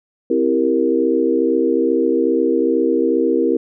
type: chord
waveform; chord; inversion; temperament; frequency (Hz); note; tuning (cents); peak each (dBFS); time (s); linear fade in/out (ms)
sine; C dominant seventh; none; equal; 261.6 / 329.6 / 392 / 466.2; C4 / E4 / G4 / Bb4; 0 / 0 / 0 / 0; -20 / -18 / -20 / -18; 0.3-3.57; 5
effects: none